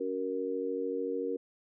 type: harmonic tone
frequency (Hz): 93.5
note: F#2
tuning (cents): +19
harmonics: 3 / 4 / 5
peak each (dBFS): -37 / -37 / -33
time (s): 0-1.37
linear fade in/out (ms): 10
effects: none